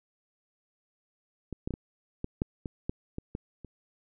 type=clicks; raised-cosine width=3 ms; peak=-23 / -19 / -19 / -21 / -19 / -14 / -22 / -17 / -22 / -21 / -30 dBFS; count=11; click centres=1.527 / 1.675 / 1.707 / 1.739 / 2.244 / 2.419 / 2.658 / 2.895 / 3.184 / 3.351 / 3.647 s; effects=none